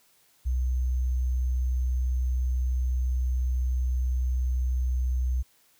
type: tone with sample-and-hold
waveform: sine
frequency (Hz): 63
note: B1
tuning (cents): +35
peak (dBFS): -23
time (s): 0.45-5.43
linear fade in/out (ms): 20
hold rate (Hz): 6300
effects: white hiss -63 dBFS RMS until 5.79 s